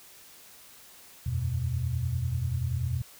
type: chord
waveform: sine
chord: E suspended second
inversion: none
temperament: equal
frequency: 82.41 / 92.5 / 123.47 Hz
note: E2 / F#2 / B2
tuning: 0 / 0 / 0 cents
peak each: -32 / -33 / -29 dBFS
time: 1.26-3.02 s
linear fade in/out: 5 ms
effects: white hiss -52 dBFS RMS until 3.19 s